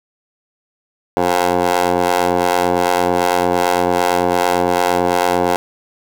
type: ring-modulated tone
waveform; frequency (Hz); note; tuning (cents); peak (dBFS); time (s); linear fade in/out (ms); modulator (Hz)
15% pulse; 88.9; F2; +31; -4; 1.17-5.56; 0; 621
effects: none